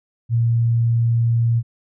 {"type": "tone", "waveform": "sine", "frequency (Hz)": 116.54, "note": "A#2", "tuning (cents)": 0, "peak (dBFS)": -14, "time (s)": [0.29, 1.63], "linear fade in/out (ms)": 50, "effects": []}